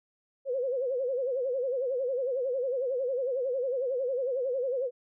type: tone with vibrato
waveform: sine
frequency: 515 Hz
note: C5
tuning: 28 cents flat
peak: -27 dBFS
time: 0.45-4.91 s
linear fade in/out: 50 ms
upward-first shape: sine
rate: 11 Hz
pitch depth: 120 cents each way
effects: none